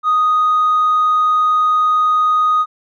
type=tone with tanh clipping; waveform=triangle; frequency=1244.5 Hz; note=D#6; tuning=in tune; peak=-11 dBFS; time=0.03-2.66 s; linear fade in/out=50 ms; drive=5 dB; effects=none